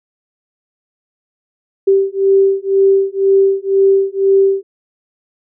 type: beating tone pair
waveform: sine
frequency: 389.1 / 391.1 Hz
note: G4 / G4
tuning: -13 / -4 cents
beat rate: 2 Hz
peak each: -12 dBFS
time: 1.87-4.63 s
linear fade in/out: 10 ms
effects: none